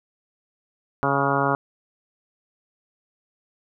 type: harmonic tone with a mistuned harmonic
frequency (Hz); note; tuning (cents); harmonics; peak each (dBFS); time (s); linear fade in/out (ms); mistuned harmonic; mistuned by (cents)
139; C#3; +5; 1 / 2 / 3 / 4 / 5 / 6 / 7 / 8 / 9 / 10; -28 / -28 / -28 / -28 / -28 / -28 / -28 / -28 / -28 / -28; 1.03-1.55; 0; 10; +33
effects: none